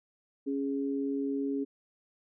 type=tone pair together; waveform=sine; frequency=276.5 / 414.3 Hz; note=C#4 / G#4; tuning=-4 / -4 cents; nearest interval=perfect fifth; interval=700 cents; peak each=-30 / -35 dBFS; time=0.46-1.65 s; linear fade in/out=20 ms; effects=none